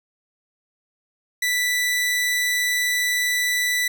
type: tone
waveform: sawtooth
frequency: 1975.5 Hz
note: B6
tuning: in tune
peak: -16 dBFS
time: 1.42-3.88 s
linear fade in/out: 5 ms
effects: none